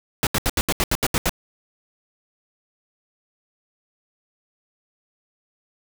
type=noise bursts; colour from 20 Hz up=pink; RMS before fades=-20 dBFS; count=10; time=0.23-1.294 s; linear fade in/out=0 ms; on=38 ms; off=76 ms; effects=none